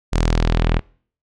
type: tone with low-pass filter sweep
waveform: sawtooth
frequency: 40.89 Hz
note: E1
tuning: 13 cents flat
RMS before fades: -17 dBFS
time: 0.12-0.8 s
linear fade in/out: 20 ms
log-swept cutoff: 7600 to 2600 Hz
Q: 1.3
effects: noise-tail reverb RT60 0.5 s tail -25 dB re dry